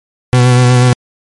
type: tone with vibrato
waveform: 40% pulse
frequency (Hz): 124.5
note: B2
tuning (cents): +14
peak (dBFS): -4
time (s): 0.33-0.93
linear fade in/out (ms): 0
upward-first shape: sine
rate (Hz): 8.2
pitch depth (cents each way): 24
effects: MP3 48 kbps